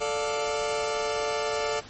sawtooth chord, D minor, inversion second, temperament just, 440.5 / 587.3 / 704.8 Hz, A4 / D5 / F5, +2 / 0 / +16 cents, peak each -25 / -26 / -30 dBFS, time 0-1.81 s, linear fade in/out 20 ms, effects pink hiss -46 dBFS RMS until 1.89 s + MP3 32 kbps

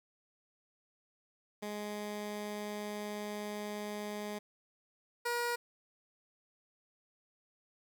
15% pulse tone pair in turn, 208.4 / 477.9 Hz, G#3 / A#4, +6 / +43 cents, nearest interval octave + major second, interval 1437 cents, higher second, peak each -32 / -26 dBFS, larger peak second, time 1.62-4.39 / 5.25-5.56 s, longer first, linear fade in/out 10 ms, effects 11-bit

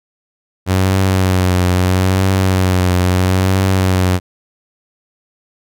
sawtooth tone with vibrato, 92.9 Hz, F#2, 7 cents sharp, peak -7 dBFS, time 0.66-4.2 s, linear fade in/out 50 ms, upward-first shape triangle, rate 0.76 Hz, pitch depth 55 cents each way, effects none

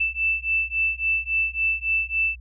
sine beating tone pair, 2648 / 2651.6 Hz, E7 / E7, +7 / +10 cents, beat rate 3.6 Hz, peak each -24 dBFS, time 0-2.36 s, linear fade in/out 10 ms, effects added 60 Hz sine -39 dBFS peak until 2.4 s

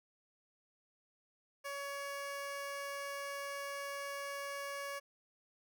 15% pulse tone, 562 Hz, C#5, 24 cents sharp, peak -34 dBFS, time 1.64-5 s, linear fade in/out 20 ms, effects none

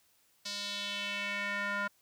square tone with band-pass filter sweep, 202.6 Hz, G#3, 43 cents flat, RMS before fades -36 dBFS, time 0.45-1.88 s, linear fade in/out 10 ms, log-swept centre 4800 to 1400 Hz, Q 2.7, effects white hiss -69 dBFS RMS until 2.01 s

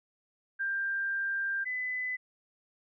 sine tone pair in turn, 1588 / 2007 Hz, G6 / B6, +22 / +27 cents, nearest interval major third, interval 405 cents, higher second, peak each -29 / -31 dBFS, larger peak first, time 0.59-1.65 / 1.65-2.17 s, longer first, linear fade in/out 20 ms, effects none

